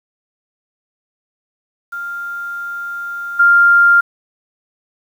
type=tone with level steps; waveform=sine; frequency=1396.9 Hz; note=F6; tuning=in tune; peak=-22 / -6 dBFS; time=1.92-4.01 s; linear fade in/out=10 ms; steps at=3.39 s; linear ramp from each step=10 ms; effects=7-bit